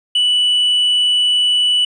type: tone with hard clipping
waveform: sine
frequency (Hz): 2963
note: F#7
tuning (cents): +2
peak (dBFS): -12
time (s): 0.15-1.85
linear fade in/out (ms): 5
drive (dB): 2
effects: resampled to 24000 Hz